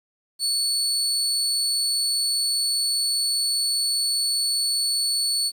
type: tone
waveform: 30% pulse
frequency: 4435 Hz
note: C#8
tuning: in tune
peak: -18 dBFS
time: 0.39-5.52 s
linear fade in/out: 50 ms
effects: 9-bit